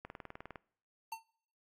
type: click train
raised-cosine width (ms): 0.5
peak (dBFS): -29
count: 11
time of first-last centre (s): 0.05-0.558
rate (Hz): 19.7
type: tone with exponential decay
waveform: square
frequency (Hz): 902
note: A5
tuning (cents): +43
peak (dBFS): -36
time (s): 1.12-1.24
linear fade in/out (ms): 5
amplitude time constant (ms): 26
effects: noise-tail reverb RT60 0.6 s tail -24 dB re dry + AAC 48 kbps